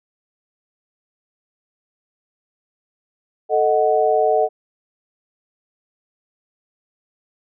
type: chord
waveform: sine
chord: D# diminished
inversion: second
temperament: equal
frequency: 440 / 622.3 / 740 Hz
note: A4 / D#5 / F#5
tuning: 0 / 0 / 0 cents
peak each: -18 dBFS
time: 3.49-4.49 s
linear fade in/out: 50 ms
effects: none